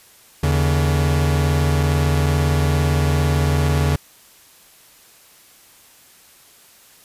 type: tone pair together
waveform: 45% pulse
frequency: 80.2 / 142.64 Hz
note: E2 / C#3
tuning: -47 / +50 cents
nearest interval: minor seventh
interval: 997 cents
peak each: -18 dBFS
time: 0.43-3.96 s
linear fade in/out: 5 ms
effects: white hiss -49 dBFS RMS until 7.04 s + resampled to 32000 Hz